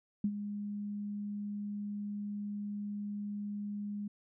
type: tone with ADSR envelope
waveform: sine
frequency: 205.5 Hz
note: G#3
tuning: 18 cents flat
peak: -26 dBFS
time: 0.24-4.08 s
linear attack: 4 ms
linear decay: 62 ms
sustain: -10 dB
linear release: 7 ms
effects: none